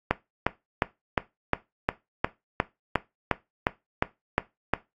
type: click train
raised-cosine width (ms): 0.5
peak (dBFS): -5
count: 14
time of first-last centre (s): 0.11-4.736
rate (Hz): 2.81
effects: noise-tail reverb RT60 0.2 s tail -17 dB re dry + AAC 32 kbps